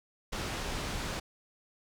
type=low-pass noise; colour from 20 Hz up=pink; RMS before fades=-36 dBFS; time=0.32-1.2 s; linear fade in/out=10 ms; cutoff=6800 Hz; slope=12 dB/octave; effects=none